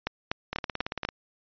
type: two click trains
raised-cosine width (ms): 0.3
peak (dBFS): -11 / -15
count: 5 / 11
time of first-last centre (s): 0.07-1.05 / 0.53-1.089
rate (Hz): 4.08 / 17.9
effects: resampled to 11025 Hz